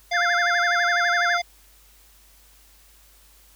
harmonic tone, 698.5 Hz, F5, in tune, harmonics 1 / 3 / 5 / 7 / 9, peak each -24 / -27 / -33 / -34 / -40 dBFS, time 0.11-1.42 s, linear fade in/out 10 ms
sine tone with vibrato, 1543 Hz, G6, 28 cents flat, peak -20 dBFS, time 0.13-1.38 s, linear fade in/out 20 ms, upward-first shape sine, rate 12 Hz, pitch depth 240 cents each way
effects added 50 Hz sine -55 dBFS peak until 3.55 s + white hiss -55 dBFS RMS until 3.55 s

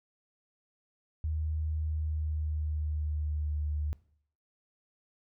sine tone with pitch glide, 77.78 to 75 Hz, D#2 to D2, 0 to +37 cents, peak -29 dBFS, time 1.24-3.93 s, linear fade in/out 0 ms, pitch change -63 cents, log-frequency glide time 1.83-3.6 s, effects noise-tail reverb RT60 0.6 s tail -21 dB re dry

